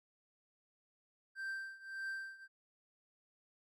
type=tone with tremolo; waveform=triangle; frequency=1568 Hz; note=G6; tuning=in tune; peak=-36 dBFS; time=1.35-2.48 s; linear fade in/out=50 ms; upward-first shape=triangle; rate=1.7 Hz; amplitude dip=90%; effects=none